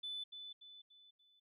sine tone with echo, 3499 Hz, A7, 10 cents flat, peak -40 dBFS, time 0.03-0.24 s, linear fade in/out 10 ms, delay 290 ms, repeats 4, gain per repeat -7 dB, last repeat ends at 1.4 s, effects tanh soft clip ceiling -36 dBFS

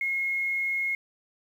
sine tone with quantisation, 2159 Hz, C#7, 46 cents flat, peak -25 dBFS, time 0.01-0.95 s, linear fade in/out 2 ms, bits 9, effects none

